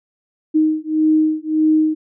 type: beating tone pair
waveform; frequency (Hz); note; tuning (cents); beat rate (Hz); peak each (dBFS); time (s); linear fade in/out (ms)
sine; 310.8 / 312.5; D#4 / D#4; -2 / +8; 1.7; -16; 0.54-1.95; 20
effects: none